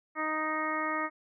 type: harmonic tone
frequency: 311.1 Hz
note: D#4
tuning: in tune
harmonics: 1 / 2 / 3 / 4 / 5 / 6 / 7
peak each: -37 / -38 / -38 / -33 / -45 / -36 / -39 dBFS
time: 0.15-1.1 s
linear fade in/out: 50 ms
effects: none